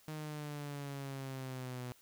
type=exponential sweep; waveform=sawtooth; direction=down; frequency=155.56 to 123.47 Hz; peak=-37 dBFS; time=0.08-1.92 s; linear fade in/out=0 ms; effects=white hiss -65 dBFS RMS until 2.01 s